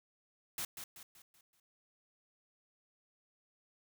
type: noise with echo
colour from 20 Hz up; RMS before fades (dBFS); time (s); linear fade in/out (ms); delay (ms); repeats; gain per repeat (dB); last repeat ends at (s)
white; -39; 0.58-0.65; 2; 190; 5; -7; 1.6
effects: none